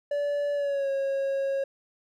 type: tone with pitch glide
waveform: triangle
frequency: 577 to 546.5 Hz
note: D5 to C#5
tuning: -31 to -25 cents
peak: -23 dBFS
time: 0.11-1.64 s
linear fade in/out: 5 ms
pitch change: -94 cents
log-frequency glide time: 0.54-0.9 s
effects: none